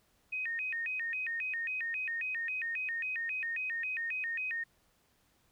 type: tone with vibrato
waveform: sine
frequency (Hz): 2154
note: C7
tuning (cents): +50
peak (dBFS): -33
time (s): 0.32-4.64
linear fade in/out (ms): 10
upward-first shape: square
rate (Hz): 3.7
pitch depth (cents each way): 270
effects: pink hiss -71 dBFS RMS until 5.51 s